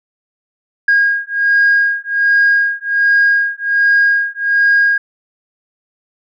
sine beating tone pair, 1630 / 1631.3 Hz, G#6 / G#6, -33 / -31 cents, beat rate 1.3 Hz, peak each -12 dBFS, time 0.88-4.98 s, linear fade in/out 5 ms, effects tanh soft clip ceiling -4 dBFS

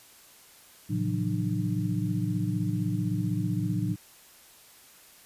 sine tone cluster, 112 / 135.8 / 166.8 / 182.4 / 300.8 Hz, A2 / C#3 / E3 / F#3 / D4, +31 / -35 / +21 / -24 / +42 cents, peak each -30 / -34 / -33 / -31 / -34 dBFS, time 0.89-3.96 s, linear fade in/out 20 ms, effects white hiss -54 dBFS RMS until 5.25 s + resampled to 32000 Hz

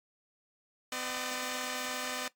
5% pulse tone pair together, 253.5 / 603 Hz, B3 / D5, +45 / +46 cents, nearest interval octave + minor third, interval 1501 cents, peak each -26 dBFS, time 0.92-2.28 s, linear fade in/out 2 ms, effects noise-tail reverb RT60 0.1 s tail -17 dB re dry + AAC 64 kbps

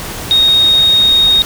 sine tone in noise, 3729 Hz, A#7, in tune, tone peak -6 dBFS, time 0.31-1.42 s, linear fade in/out 0 ms, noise pink, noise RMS -24 dBFS, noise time 0-1.45 s, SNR +15 dB, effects none

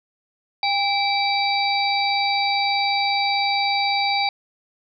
harmonic tone with a mistuned harmonic, 773 Hz, G5, 24 cents flat, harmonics 1 / 3 / 5 / 6, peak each -21 / -24 / -27 / -26 dBFS, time 0.63-4.29 s, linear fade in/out 2 ms, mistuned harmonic 1, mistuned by +67 cents, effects none

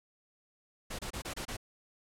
pink noise bursts, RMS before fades -39 dBFS, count 6, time 0.9-1.569 s, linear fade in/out 10 ms, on 89 ms, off 27 ms, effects low-pass 11000 Hz 12 dB/octave

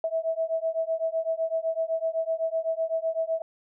sine beating tone pair, 647 / 654.9 Hz, E5 / E5, -32 / -11 cents, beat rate 7.9 Hz, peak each -28 dBFS, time 0.04-3.42 s, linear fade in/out 2 ms, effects none

